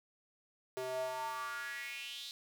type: tone with high-pass filter sweep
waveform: square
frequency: 128.7 Hz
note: C3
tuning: 28 cents flat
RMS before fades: -41 dBFS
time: 0.77-2.31 s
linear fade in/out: 0 ms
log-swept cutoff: 460 to 4000 Hz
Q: 5.3
effects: none